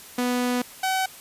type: tone pair in turn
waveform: sawtooth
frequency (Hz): 246.9 / 758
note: B3 / F#5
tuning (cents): 0 / +42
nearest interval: octave + perfect fifth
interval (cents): 1942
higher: second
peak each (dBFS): -18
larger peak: neither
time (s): 0.18-0.62 / 0.83-1.06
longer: first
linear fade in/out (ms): 5
effects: white hiss -44 dBFS RMS until 1.2 s + resampled to 32000 Hz